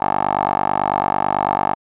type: tone with band-pass filter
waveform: 10% pulse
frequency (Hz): 49.05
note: G1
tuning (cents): +2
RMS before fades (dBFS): -19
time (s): 0-1.75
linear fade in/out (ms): 20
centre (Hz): 890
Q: 5.7
effects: resampled to 8000 Hz